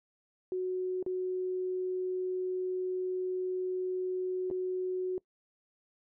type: tone with dropouts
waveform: sine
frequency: 368.8 Hz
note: F#4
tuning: 6 cents flat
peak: -30 dBFS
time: 0.52-5.18 s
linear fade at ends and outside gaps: 1 ms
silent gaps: 1.027-1.063 / 4.502-4.511 s
effects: noise-tail reverb RT60 0.1 s tail -23 dB re dry